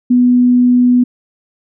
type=tone; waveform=sine; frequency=246.9 Hz; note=B3; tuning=in tune; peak=-6 dBFS; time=0.1-1.04 s; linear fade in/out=10 ms; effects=none